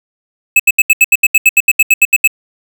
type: tone bursts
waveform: square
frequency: 2600 Hz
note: E7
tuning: 24 cents flat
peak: -4 dBFS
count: 16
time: 0.56-2.276 s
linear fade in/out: 5 ms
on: 36 ms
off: 76 ms
effects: none